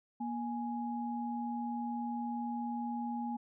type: tone pair together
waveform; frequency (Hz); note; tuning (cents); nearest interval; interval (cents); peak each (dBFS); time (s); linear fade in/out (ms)
sine; 237.8 / 833; A#3 / G#5; +35 / +5; octave + minor seventh; 2170; -36 / -39; 0.2-3.37; 10
effects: none